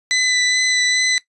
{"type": "tone with vibrato", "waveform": "20% pulse", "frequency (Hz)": 2000, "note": "B6", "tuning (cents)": 21, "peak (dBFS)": -10, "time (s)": [0.11, 1.18], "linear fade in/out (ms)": 0, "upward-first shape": "sine", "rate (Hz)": 2.4, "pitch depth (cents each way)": 14, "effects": ["noise-tail reverb RT60 0.1 s tail -17 dB re dry", "resampled to 24000 Hz"]}